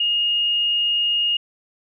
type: tone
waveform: sine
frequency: 2852 Hz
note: F7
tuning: 36 cents sharp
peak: -17 dBFS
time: 0-1.37 s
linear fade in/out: 5 ms
effects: none